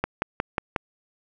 click train, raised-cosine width 0.5 ms, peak -8 dBFS, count 5, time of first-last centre 0.04-0.762 s, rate 5.54 Hz, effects none

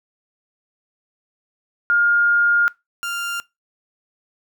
sine / 30% pulse tone pair in turn, 1415 / 1395.5 Hz, F6 / F6, +22 / -2 cents, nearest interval unison, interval 24 cents, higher first, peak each -13 / -21 dBFS, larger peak first, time 1.9-2.68 / 3.03-3.4 s, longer first, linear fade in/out 0 ms, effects noise-tail reverb RT60 0.2 s tail -21 dB re dry

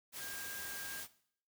sine tone in noise, 1609 Hz, G6, 45 cents sharp, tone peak -47 dBFS, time 0.18-1.04 s, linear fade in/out 50 ms, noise white, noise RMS -45 dBFS, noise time 0.12-1.08 s, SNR -5 dB, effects noise-tail reverb RT60 0.6 s tail -17 dB re dry

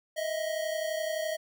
square tone pair together, 627 / 658.7 Hz, D#5 / E5, +13 / -1 cents, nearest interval minor second, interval 86 cents, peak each -32 / -36 dBFS, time 0.16-1.37 s, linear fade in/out 20 ms, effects none

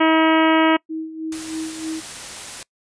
harmonic tone, 319.9 Hz, D#4, 48 cents sharp, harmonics 1 / 2 / 3 / 4 / 5 / 6 / 7 / 8 / 9 / 10, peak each -15 / -21 / -20 / -23 / -27 / -27 / -26 / -32 / -28 / -33 dBFS, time 0-0.77 s, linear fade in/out 10 ms
sine tone with tremolo, 318.7 Hz, D#4, 42 cents sharp, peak -23 dBFS, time 0.89-2.01 s, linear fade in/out 20 ms, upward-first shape sine, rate 3.2 Hz, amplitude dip 65%
white noise, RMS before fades -33 dBFS, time 1.32-2.63 s, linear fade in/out 2 ms
effects noise-tail reverb RT60 0.1 s tail -24 dB re dry + resampled to 22050 Hz

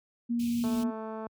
sine tone, 236.5 Hz, A#3, 25 cents sharp, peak -26 dBFS, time 0.29-0.91 s, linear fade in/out 20 ms
pink band-stop noise, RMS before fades -43 dBFS, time 0.39-0.84 s, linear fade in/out 10 ms, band 290 to 2300 Hz, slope 96 dB/octave
click train, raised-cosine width 1 ms, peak -26 dBFS, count 139, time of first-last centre 0.64-1.267 s, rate 220 Hz
effects high-pass 80 Hz 12 dB/octave

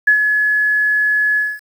sine tone with ADSR envelope, 1700 Hz, G#6, 40 cents sharp, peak -6 dBFS, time 0.07-1.6 s, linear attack 8 ms, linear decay 91 ms, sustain -6 dB, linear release 230 ms, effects 7-bit

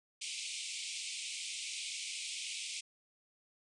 pink band-pass noise, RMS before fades -42 dBFS, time 0.21-2.81 s, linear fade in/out 10 ms, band 2200 to 9400 Hz, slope 96 dB/octave, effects none

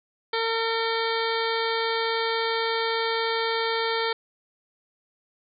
harmonic tone, 454.1 Hz, A#4, 45 cents flat, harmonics 1 / 2 / 3 / 4 / 5 / 7 / 8 / 9 / 10, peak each -27 / -30 / -32 / -33 / -34 / -35 / -36 / -37 / -37 dBFS, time 0.33-4.13 s, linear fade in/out 5 ms, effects none

